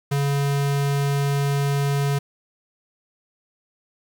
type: tone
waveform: square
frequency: 141 Hz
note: C#3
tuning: 30 cents sharp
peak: -20 dBFS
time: 0.11-2.19 s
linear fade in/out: 10 ms
effects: 8-bit